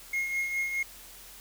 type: tone with tremolo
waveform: triangle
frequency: 2151 Hz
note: C7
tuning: 47 cents sharp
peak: -24 dBFS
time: 0.13-0.83 s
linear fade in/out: 5 ms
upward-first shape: triangle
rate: 4.8 Hz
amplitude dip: 55%
effects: added 42 Hz sine -57 dBFS peak until 1.4 s + white hiss -49 dBFS RMS until 1.4 s